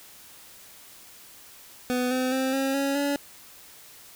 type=tone with pitch steps; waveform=25% pulse; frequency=249.5 / 256.1 / 262.8 / 269.7 / 276.8 / 284.1 Hz; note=B3 / C4 / C4 / C#4 / C#4 / C#4; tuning=+18 / -37 / +8 / -47 / -2 / +43 cents; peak=-20 dBFS; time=1.9-3.16 s; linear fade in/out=0 ms; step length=210 ms; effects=white hiss -49 dBFS RMS until 4.15 s